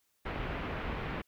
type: low-pass noise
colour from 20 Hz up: pink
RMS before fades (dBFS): -37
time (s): 0.25-1.22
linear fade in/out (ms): 10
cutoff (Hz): 2700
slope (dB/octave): 24
effects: white hiss -75 dBFS RMS until 1.27 s